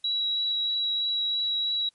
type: tone with vibrato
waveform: sine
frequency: 3891 Hz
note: B7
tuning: 27 cents flat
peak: -24 dBFS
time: 0.04-1.89 s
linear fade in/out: 5 ms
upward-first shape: triangle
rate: 3.1 Hz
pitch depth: 9 cents each way
effects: white hiss -68 dBFS RMS until 1.94 s + MP3 48 kbps